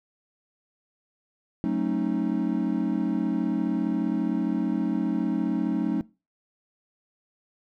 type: chord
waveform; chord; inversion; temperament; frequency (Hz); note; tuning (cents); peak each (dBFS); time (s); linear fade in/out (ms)
triangle; D# half-diminished seventh; first; equal with one note detuned; 185 / 220 / 271.6 / 311.1; F#3 / A3 / C#4 / D#4; 0 / 0 / -35 / 0; -27; 1.64-6.01; 0
effects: noise-tail reverb RT60 0.3 s tail -22 dB re dry